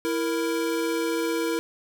square tone pair together, 330.5 / 466.2 Hz, E4 / A#4, +5 / 0 cents, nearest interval tritone, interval 595 cents, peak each -27 / -28 dBFS, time 0.05-1.59 s, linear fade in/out 0 ms, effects none

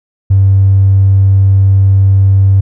triangle tone with tanh clipping, 97.2 Hz, G2, 14 cents flat, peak -3 dBFS, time 0.3-2.61 s, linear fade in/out 10 ms, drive 1 dB, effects none

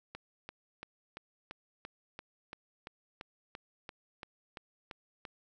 click train, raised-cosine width 0.3 ms, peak -27 dBFS, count 16, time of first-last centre 0.15-5.252 s, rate 2.94 Hz, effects none

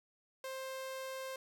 sawtooth tone, 527 Hz, C5, 12 cents sharp, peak -37 dBFS, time 0.44-1.36 s, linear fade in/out 2 ms, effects none

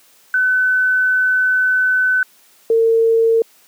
sine tone pair in turn, 1510 / 454.1 Hz, F#6 / A#4, +35 / -45 cents, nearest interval octave + major sixth, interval 2080 cents, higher first, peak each -12 / -10 dBFS, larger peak second, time 0.34-2.23 / 2.7-3.42 s, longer first, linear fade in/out 2 ms, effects white hiss -51 dBFS RMS until 3.67 s + high-pass 200 Hz 12 dB/octave

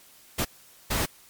pink noise bursts at uneven times, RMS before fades -26 dBFS, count 2, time 0.38-0.45 / 0.9-1.06 s, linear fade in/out 10 ms, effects white hiss -54 dBFS RMS until 1.29 s + MP3 96 kbps

